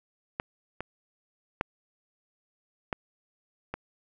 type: clicks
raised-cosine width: 0.5 ms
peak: -14 / -19 / -11 / -14 / -18 dBFS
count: 5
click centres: 0.399 / 0.806 / 1.611 / 2.928 / 3.74 s
effects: none